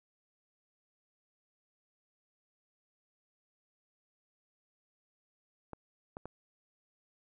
clicks, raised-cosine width 1 ms, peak -28 dBFS, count 3, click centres 5.733 / 6.169 / 6.256 s, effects none

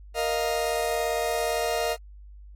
40% pulse chord, Bb suspended fourth, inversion none, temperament just, 466.2 / 621.6 / 699.2 Hz, Bb4 / Eb5 / F5, 0 / -2 / +2 cents, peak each -28 dBFS, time 0.14-1.97 s, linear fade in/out 50 ms, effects added 50 Hz sine -43 dBFS peak until 2.55 s + AAC 48 kbps

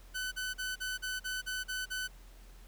sawtooth tone bursts, 1506 Hz, F#6, 30 cents sharp, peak -31 dBFS, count 9, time 0.14-2.08 s, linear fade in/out 20 ms, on 180 ms, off 40 ms, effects added 42 Hz sine -51 dBFS peak until 2.67 s + pink hiss -61 dBFS RMS until 2.67 s

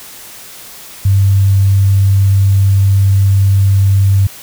sine tone, 98 Hz, G2, in tune, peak -6 dBFS, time 1.05-4.27 s, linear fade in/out 5 ms, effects white hiss -33 dBFS RMS until 4.42 s

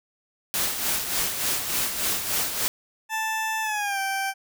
white noise with tremolo, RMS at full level -24 dBFS, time 0.54-2.68 s, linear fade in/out 0 ms, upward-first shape sine, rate 3.4 Hz, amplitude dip 55%
20% pulse tone with pitch glide, 880 to 779.5 Hz, A5 to G5, 0 to -10 cents, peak -20 dBFS, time 3.09-4.34 s, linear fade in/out 50 ms, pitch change -210 cents, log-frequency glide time 3.62-3.99 s
effects none

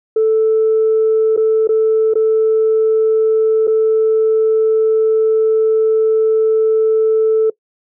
sine tone with dropouts, 440 Hz, A4, in tune, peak -8 dBFS, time 0.16-7.5 s, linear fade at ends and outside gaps 5 ms, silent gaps 1.365-1.374 / 1.674-1.69 / 2.138-2.154 / 3.671-3.676 s, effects noise-tail reverb RT60 0.1 s tail -22 dB re dry + tanh soft clip ceiling -6 dBFS

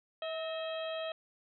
harmonic tone with a mistuned harmonic, 644 Hz, E5, 41 cents flat, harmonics 1 / 2 / 3 / 4 / 5 / 6, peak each -36 / -46 / -49 / -48 / -45 / -51 dBFS, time 0.22-1.12 s, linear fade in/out 2 ms, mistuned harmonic 3, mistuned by -77 cents, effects none

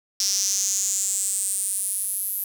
sawtooth tone with high-pass filter sweep, 196 Hz, G3, in tune, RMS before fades -25 dBFS, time 0.2-2.44 s, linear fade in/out 2 ms, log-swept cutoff 5500 to 12000 Hz, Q 7, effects none

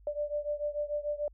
sine beating tone pair, 587.3 / 594.1 Hz, D5 / D5, 0 / +20 cents, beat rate 6.8 Hz, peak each -33 / -35 dBFS, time 0.07-1.28 s, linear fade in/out 2 ms, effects added 50 Hz sine -54 dBFS peak until 1.33 s

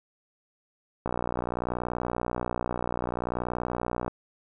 click train, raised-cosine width 1 ms, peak -15 dBFS, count 184, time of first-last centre 1.06-4.08 s, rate 60.6 Hz, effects none

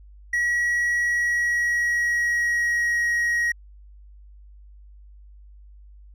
triangle tone with pitch glide, 1918 to 1893.8 Hz, A#6 to A#6, +49 to +27 cents, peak -18 dBFS, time 0.33-3.52 s, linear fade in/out 5 ms, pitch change -22 cents, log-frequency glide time 0.99-3.07 s, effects added 50 Hz sine -44 dBFS peak until 6.14 s

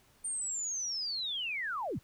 sine linear sweep, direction down, 8940 to 61.5 Hz, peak -33 dBFS, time 0.24-1.99 s, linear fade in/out 10 ms, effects pink hiss -65 dBFS RMS until 2.03 s

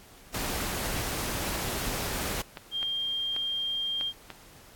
pink noise, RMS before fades -32 dBFS, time 0.34-2.42 s, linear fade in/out 5 ms
clicks, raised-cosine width 0.3 ms, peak -23 dBFS, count 5, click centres 2.572 / 2.829 / 3.364 / 4.011 / 4.303 s
sine tone, 3200 Hz, G7, 35 cents sharp, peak -28 dBFS, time 2.71-4.13 s, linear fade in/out 50 ms
effects pink hiss -53 dBFS RMS until 4.75 s + AAC 64 kbps

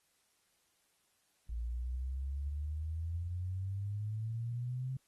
sine exponential sweep, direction up, 56.2 to 132.6 Hz, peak -35 dBFS, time 1.49-4.97 s, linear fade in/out 5 ms, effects white hiss -75 dBFS RMS until 5.07 s + AAC 32 kbps

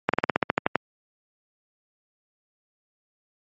slowing click train, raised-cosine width 0.5 ms, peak -3 dBFS, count 11, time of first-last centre 0.09-0.756 s, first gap 46 ms, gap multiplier 1.08, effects high-pass 150 Hz 12 dB/octave + MP3 32 kbps

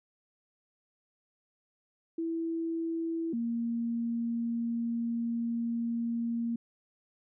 sine tone pair in turn, 329.6 / 233.1 Hz, E4 / A#3, 0 / 0 cents, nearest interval tritone, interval 600 cents, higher first, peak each -30 / -29 dBFS, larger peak second, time 2.18-3.33 / 3.33-6.56 s, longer second, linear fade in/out 5 ms, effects none

